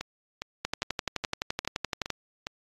two click trains, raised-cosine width 0.2 ms, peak -11 / -16 dBFS, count 18 / 7, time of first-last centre 0.65-2.103 / 0.01-2.469 s, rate 11.7 / 2.44 Hz, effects AAC 32 kbps

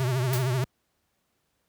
square tone with vibrato, 127.6 Hz, C3, 43 cents flat, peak -24 dBFS, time 0-0.64 s, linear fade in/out 0 ms, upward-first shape triangle, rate 13 Hz, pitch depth 120 cents each way
white noise with exponential decay, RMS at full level -29 dBFS, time 0.33-0.54 s, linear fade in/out 2 ms, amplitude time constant 44 ms
effects pink hiss -74 dBFS RMS until 1.68 s + high-pass 60 Hz 12 dB/octave

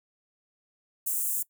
white high-pass noise, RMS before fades -29 dBFS, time 1.06-1.43 s, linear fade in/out 10 ms, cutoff 7200 Hz, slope 48 dB/octave, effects noise-tail reverb RT60 0.1 s tail -21 dB re dry

